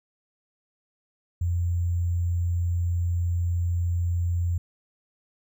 sine tone with sample-and-hold, 86.7 Hz, F2, 12 cents flat, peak -22 dBFS, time 1.41-4.58 s, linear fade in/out 5 ms, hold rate 7350 Hz, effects none

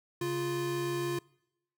square tone pair together, 138.59 / 349.2 Hz, C#3 / F4, 0 / 0 cents, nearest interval octave + major third, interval 1600 cents, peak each -38 / -32 dBFS, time 0.21-1.19 s, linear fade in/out 5 ms, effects noise-tail reverb RT60 0.8 s tail -24 dB re dry

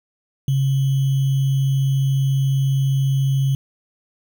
sine tone with sample-and-hold, 135.6 Hz, C#3, 38 cents flat, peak -15 dBFS, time 0.48-3.55 s, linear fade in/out 2 ms, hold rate 3150 Hz, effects none

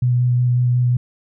sine tone with vibrato, 123.47 Hz, B2, in tune, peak -13 dBFS, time 0.02-0.97 s, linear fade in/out 5 ms, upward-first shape square, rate 5.5 Hz, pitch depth 10 cents each way, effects none

